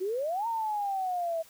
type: exponential two-way sweep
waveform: sine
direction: up then down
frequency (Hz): 356.1 to 932.3 to 645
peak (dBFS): -28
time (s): 0-1.43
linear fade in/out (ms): 20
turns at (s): 0.47
effects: white hiss -56 dBFS RMS until 1.49 s